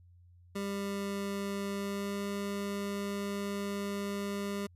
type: tone with pitch glide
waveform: 25% pulse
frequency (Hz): 199.3 to 200.9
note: G3 to G3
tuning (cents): +29 to +43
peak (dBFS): -30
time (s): 0.55-4.67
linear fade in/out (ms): 10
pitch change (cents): +14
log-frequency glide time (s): 1.72-2.24
effects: added 88 Hz sine -56 dBFS peak until 4.75 s + resampled to 32000 Hz